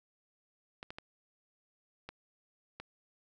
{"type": "clicks", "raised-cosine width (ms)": 0.3, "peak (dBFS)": -27, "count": 5, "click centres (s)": [0.829, 0.905, 0.985, 2.09, 2.8], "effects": []}